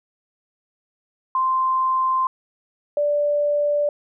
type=tone pair in turn; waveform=sine; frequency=1043 / 585.4 Hz; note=C6 / D5; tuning=-6 / -6 cents; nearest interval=minor seventh; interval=1000 cents; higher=first; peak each=-17 dBFS; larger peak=neither; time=1.35-2.27 / 2.97-3.89 s; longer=neither; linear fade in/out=2 ms; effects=none